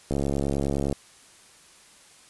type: click train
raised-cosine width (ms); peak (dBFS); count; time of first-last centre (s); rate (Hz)
2; -13; 58; 0.11-0.927; 69.8
effects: white hiss -53 dBFS RMS until 2.29 s + resampled to 24000 Hz